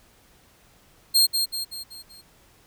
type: tone with echo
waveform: sawtooth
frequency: 4219 Hz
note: C8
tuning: 14 cents sharp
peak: -12 dBFS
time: 1.14-1.27 s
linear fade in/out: 20 ms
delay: 190 ms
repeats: 5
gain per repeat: -6 dB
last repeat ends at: 2.22 s
effects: pink hiss -57 dBFS RMS until 2.66 s